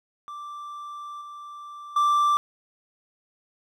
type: tone with level steps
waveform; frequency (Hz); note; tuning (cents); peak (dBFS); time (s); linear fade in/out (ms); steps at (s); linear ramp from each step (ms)
triangle; 1174.7; D6; 0; -33 / -36 / -16; 0.28-2.37; 0; 1.21 / 1.96; 5
effects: none

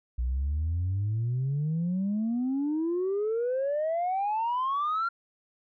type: exponential sweep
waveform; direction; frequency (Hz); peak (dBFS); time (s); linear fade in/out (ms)
sine; up; 58.9 to 1396.9; -24; 0.18-5.09; 10
effects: tanh soft clip ceiling -23 dBFS

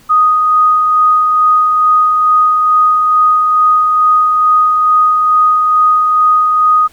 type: tone with tremolo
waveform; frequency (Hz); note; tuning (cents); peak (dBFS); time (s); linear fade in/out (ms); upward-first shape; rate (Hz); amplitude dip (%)
sine; 1244.5; D#6; 0; -5; 0.09-6.88; 20; sine; 2.3; 30
effects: pink hiss -45 dBFS RMS until 6.92 s

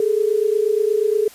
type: tone pair together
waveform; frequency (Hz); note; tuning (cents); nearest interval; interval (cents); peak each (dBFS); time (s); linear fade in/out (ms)
sine; 411.6 / 440; G#4 / A4; -16 / 0; minor second; 116; -18; 0-1.28; 2
effects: white hiss -44 dBFS RMS until 1.34 s + resampled to 32000 Hz

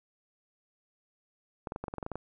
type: clicks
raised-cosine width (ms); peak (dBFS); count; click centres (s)
1; -22; 11; 1.672 / 1.721 / 1.761 / 1.84 / 1.882 / 1.939 / 1.983 / 2.028 / 2.064 / 2.117 / 2.156
effects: none

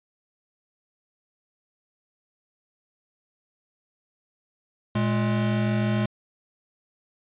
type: tone pair together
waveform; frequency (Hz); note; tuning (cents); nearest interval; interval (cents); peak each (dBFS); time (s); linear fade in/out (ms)
square; 116.54 / 209.9; A#2 / G#3; 0 / +19; minor seventh; 1019; -25; 4.95-6.06; 5
effects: resampled to 8000 Hz

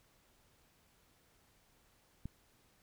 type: click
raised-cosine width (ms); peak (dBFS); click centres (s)
5; -29; 2.256
effects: pink hiss -70 dBFS RMS until 2.82 s

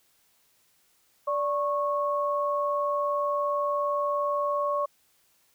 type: tone pair together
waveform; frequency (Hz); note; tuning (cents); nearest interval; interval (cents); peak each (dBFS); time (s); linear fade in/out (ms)
sine; 582.7 / 1100; D5 / C#6; -14 / -14; major seventh; 1100; -27; 1.27-4.86; 10
effects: white hiss -66 dBFS RMS until 5.54 s

